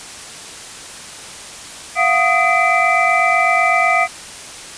sine tone cluster, 685 / 733 / 1246 / 2027 / 2338 Hz, F5 / F#5 / D#6 / B6 / D7, -34 / -16 / +2 / +45 / -8 cents, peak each -18 dBFS, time 1.95-4.08 s, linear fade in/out 50 ms, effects white hiss -33 dBFS RMS until 4.77 s + resampled to 22050 Hz

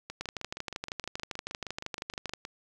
two click trains, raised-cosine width 0.2 ms, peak -21 / -17 dBFS, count 16 / 28, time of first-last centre 0.1-2.451 / 0.21-2.336 s, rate 6.38 / 12.7 Hz, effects 9-bit

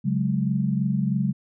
sine chord, C# suspended fourth, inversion none, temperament just, 138.59 / 184.79 / 207.9 Hz, C#3 / F#3 / G#3, 0 / -2 / +2 cents, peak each -25 dBFS, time 0.04-1.33 s, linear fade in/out 20 ms, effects none

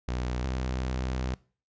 sawtooth tone pair in turn, 61.74 / 63.73 Hz, B1 / C2, 0 / -45 cents, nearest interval minor second, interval 55 cents, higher second, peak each -25 dBFS, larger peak neither, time 0.08-0.45 / 0.45-1.34 s, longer second, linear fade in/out 0 ms, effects noise-tail reverb RT60 0.4 s tail -22 dB re dry + resampled to 16000 Hz

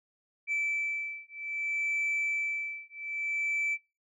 sine beating tone pair, 2320 / 2320.62 Hz, D7 / D7, -22 / -21 cents, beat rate 0.62 Hz, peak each -31 dBFS, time 0.47-3.78 s, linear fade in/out 50 ms, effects noise-tail reverb RT60 0.3 s tail -26 dB re dry + tanh soft clip ceiling -25 dBFS

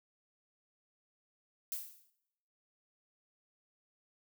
violet noise with exponential decay, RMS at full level -36 dBFS, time 1.72-2.1 s, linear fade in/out 0 ms, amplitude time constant 82 ms, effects noise-tail reverb RT60 0.8 s tail -17 dB re dry

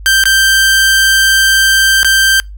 sawtooth tone with dropouts, 1568 Hz, G6, in tune, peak -3 dBFS, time 0.06-2.4 s, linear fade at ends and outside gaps 0 ms, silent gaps 0.238-0.255 / 2.031-2.046 s, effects noise-tail reverb RT60 0.2 s tail -26 dB re dry + added 50 Hz sine -26 dBFS peak until 2.57 s

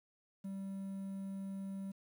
triangle tone with quantisation, 194.4 Hz, G3, 14 cents flat, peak -38 dBFS, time 0.44-1.92 s, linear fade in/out 10 ms, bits 11, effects none

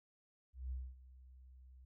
sine tone with ADSR envelope, 63.9 Hz, C2, 40 cents flat, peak -38 dBFS, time 0.53-1.85 s, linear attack 180 ms, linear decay 240 ms, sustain -18 dB, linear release 5 ms, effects none

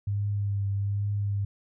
sine tone with vibrato, 100.8 Hz, G2, 49 cents sharp, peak -25 dBFS, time 0.07-1.45 s, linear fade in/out 5 ms, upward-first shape triangle, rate 1.2 Hz, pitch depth 29 cents each way, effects none

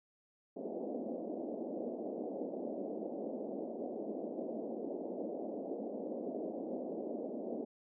pink band-pass noise, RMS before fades -41 dBFS, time 0.56-7.65 s, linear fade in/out 10 ms, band 220 to 670 Hz, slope 48 dB/octave, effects none

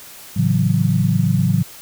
sine chord, F# minor seventh, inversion first, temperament equal, 110 / 138.59 / 164.81 / 185 Hz, A2 / C#3 / E3 / F#3, 0 / 0 / 0 / 0 cents, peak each -19 dBFS, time 0.36-1.63 s, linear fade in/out 10 ms, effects white hiss -39 dBFS RMS until 1.81 s

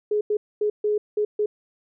sine tone bursts at uneven times, 420 Hz, G#4, 19 cents sharp, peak -19 dBFS, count 6, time 0.11-0.21 / 0.3-0.37 / 0.61-0.7 / 0.84-0.98 / 1.17-1.25 / 1.39-1.46 s, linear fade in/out 5 ms, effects none

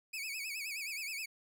sawtooth tone with vibrato, 2404 Hz, D7, 40 cents sharp, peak -35 dBFS, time 0.13-1.26 s, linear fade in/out 10 ms, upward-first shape sine, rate 9.5 Hz, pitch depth 150 cents each way, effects none

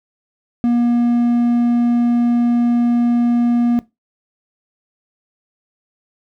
triangle tone, 238.7 Hz, A#3, 41 cents sharp, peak -10 dBFS, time 0.64-3.79 s, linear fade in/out 0 ms, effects noise-tail reverb RT60 0.2 s tail -19 dB re dry

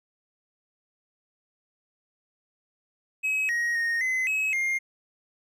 triangle tone with pitch steps, 2550 / 1886 / 1856 / 2040 / 2563 / 2119 Hz, D#7 / A#6 / A#6 / C7 / E7 / C7, +42 / +20 / -8 / -44 / -49 / +21 cents, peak -22 dBFS, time 3.23-4.79 s, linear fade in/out 20 ms, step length 260 ms, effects none

